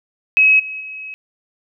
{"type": "tone with level steps", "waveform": "sine", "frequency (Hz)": 2558, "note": "D#7", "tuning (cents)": 47, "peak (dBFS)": [-8, -25, -28], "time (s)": [0.37, 1.14], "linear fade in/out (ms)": 0, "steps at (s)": [0.59, 0.8], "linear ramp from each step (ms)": 10, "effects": []}